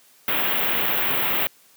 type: band-stop noise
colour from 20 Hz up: white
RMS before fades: -22 dBFS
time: 0.28-1.47 s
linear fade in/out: 0 ms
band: 3400 to 14000 Hz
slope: 48 dB/octave
effects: white hiss -55 dBFS RMS until 1.76 s + high-pass 150 Hz 12 dB/octave